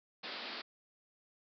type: band-pass noise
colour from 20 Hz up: white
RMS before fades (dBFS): -44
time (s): 0.23-0.62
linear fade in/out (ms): 10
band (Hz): 190 to 4900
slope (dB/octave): 96
effects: none